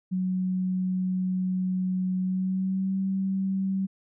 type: tone with pitch glide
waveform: sine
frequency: 185 to 192.08 Hz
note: F#3 to G3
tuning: 0 to -35 cents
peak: -24 dBFS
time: 0.11-3.87 s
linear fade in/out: 20 ms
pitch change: +65 cents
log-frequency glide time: 2.2-2.97 s
effects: none